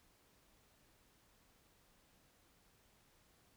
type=silence; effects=pink hiss -71 dBFS RMS until 3.56 s